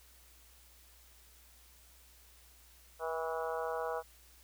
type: harmonic tone with a mistuned harmonic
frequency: 162 Hz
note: E3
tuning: 30 cents flat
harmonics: 3 / 4 / 5 / 6 / 7 / 8 / 9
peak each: -38 / -40 / -42 / -44 / -45 / -46 / -47 dBFS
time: 2.99-4.03 s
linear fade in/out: 50 ms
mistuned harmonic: 6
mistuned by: +24 cents
effects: added 60 Hz sine -62 dBFS peak until 4.43 s + white hiss -62 dBFS RMS until 4.43 s